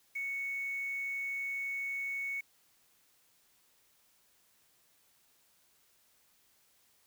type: tone with quantisation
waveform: sine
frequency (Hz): 2217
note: C#7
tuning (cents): 0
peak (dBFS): -34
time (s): 0.15-2.41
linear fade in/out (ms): 10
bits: 9
effects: white hiss -69 dBFS RMS until 7.06 s